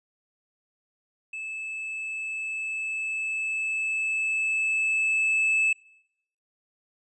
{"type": "tone with level ramp", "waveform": "triangle", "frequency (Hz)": 2615, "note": "E7", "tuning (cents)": -15, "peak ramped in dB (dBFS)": [-31, -18], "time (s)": [1.33, 5.73], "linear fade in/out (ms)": 5, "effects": ["noise-tail reverb RT60 0.8 s tail -24 dB re dry", "resampled to 24000 Hz"]}